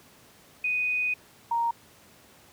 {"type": "tone pair in turn", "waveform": "sine", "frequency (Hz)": [2489, 932.3], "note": ["D#7", "A#5"], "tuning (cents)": [0, 0], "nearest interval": "octave + perfect fourth", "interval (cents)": 1700, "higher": "first", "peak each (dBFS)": [-24, -23], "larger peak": "second", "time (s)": [[0.64, 1.14], [1.51, 1.71]], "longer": "first", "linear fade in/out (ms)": 5, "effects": ["pink hiss -55 dBFS RMS until 2.52 s", "high-pass 100 Hz 12 dB/octave"]}